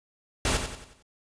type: noise with echo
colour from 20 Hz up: pink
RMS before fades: -25 dBFS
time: 0.45-0.57 s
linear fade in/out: 2 ms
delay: 91 ms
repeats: 5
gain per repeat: -7 dB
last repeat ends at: 1.025 s
effects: resampled to 22050 Hz